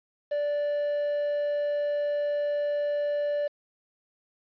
triangle tone with quantisation, 584 Hz, D5, 10 cents flat, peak -23 dBFS, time 0.31-3.48 s, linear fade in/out 10 ms, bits 8, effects resampled to 11025 Hz

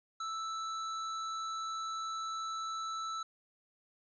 square tone, 1318.5 Hz, E6, in tune, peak -37 dBFS, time 0.2-3.23 s, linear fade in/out 5 ms, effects resampled to 16000 Hz + 13-bit

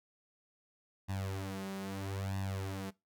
sawtooth tone with flanger, 97 Hz, G2, 18 cents flat, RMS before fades -39 dBFS, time 1.08-2.91 s, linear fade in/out 20 ms, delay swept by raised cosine 1.1 to 5 ms, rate 0.77 Hz, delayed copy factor +1, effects noise-tail reverb RT60 0.2 s tail -20 dB re dry

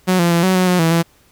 sawtooth tone with pitch steps, 184.5 / 171.7 / 169.7 / 187.1 / 183.7 / 180.3 / 163.9 / 167.7 Hz, F#3 / F3 / F3 / F#3 / F#3 / F#3 / E3 / E3, -5 / -29 / -49 / +20 / -12 / -45 / -10 / +30 cents, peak -8 dBFS, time 0.07-1.03 s, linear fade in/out 20 ms, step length 120 ms, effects pink hiss -53 dBFS RMS until 1.31 s

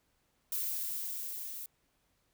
violet noise with level ramp, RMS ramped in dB -34 to -43 dBFS, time 0.52-1.66 s, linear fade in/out 2 ms, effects pink hiss -75 dBFS RMS until 2.33 s

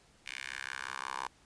10% pulse tone with high-pass filter sweep, 65.7 Hz, C2, 8 cents sharp, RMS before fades -41 dBFS, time 0.26-1.28 s, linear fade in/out 5 ms, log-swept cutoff 2300 to 920 Hz, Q 2.8, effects pink hiss -64 dBFS RMS until 1.45 s + resampled to 22050 Hz

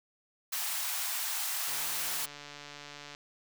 white high-pass noise, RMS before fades -34 dBFS, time 0.52-2.26 s, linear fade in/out 10 ms, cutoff 680 Hz, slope 48 dB/octave
click train, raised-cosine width 0.2 ms, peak -28 dBFS, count 214, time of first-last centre 1.68-3.149 s, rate 145 Hz
effects none

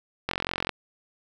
click train, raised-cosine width 0.3 ms, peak -10 dBFS, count 19, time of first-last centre 0.29-0.693 s, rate 44.7 Hz, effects 8-bit

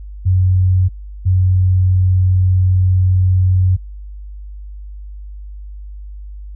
sine tone pair in turn, 92.5 / 92.5 Hz, F#2 / F#2, 0 / 0 cents, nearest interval unison, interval 0 cents, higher neither, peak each -9 dBFS, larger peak neither, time 0.25-0.89 / 1.25-3.77 s, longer second, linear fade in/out 20 ms, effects added 50 Hz sine -28 dBFS peak until 6.55 s

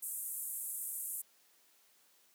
white band-pass noise, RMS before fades -41 dBFS, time 0.02-1.22 s, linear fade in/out 10 ms, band 8100 to 14000 Hz, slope 48 dB/octave, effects white hiss -68 dBFS RMS until 2.34 s + high-pass 200 Hz 12 dB/octave

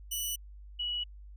10% pulse / sine tone pair in turn, 2961 / 2929 Hz, F#7 / F#7, +1 / -18 cents, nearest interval unison, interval 19 cents, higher first, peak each -24 / -31 dBFS, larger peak first, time 0.11-0.36 / 0.79-1.04 s, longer neither, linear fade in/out 10 ms, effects added 50 Hz sine -46 dBFS peak until 1.36 s

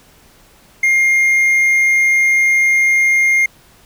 triangle tone, 2122 Hz, C7, 24 cents sharp, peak -8 dBFS, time 0.83-3.46 s, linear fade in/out 5 ms, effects pink hiss -48 dBFS RMS until 3.85 s

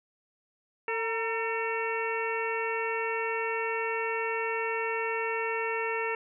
harmonic tone with a mistuned harmonic, 450 Hz, A4, 39 cents sharp, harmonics 1 / 2 / 3 / 4 / 5 / 6, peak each -32 / -35 / -38 / -37 / -36 / -37 dBFS, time 0.88-6.15 s, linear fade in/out 2 ms, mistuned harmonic 2, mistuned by +61 cents, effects none

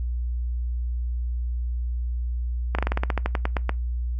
slowing click train, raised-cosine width 0.5 ms, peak -9 dBFS, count 14, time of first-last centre 2.75-3.694 s, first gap 36 ms, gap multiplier 1.11, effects noise-tail reverb RT60 0.2 s tail -22 dB re dry + added 60 Hz sine -24 dBFS peak until 4.19 s

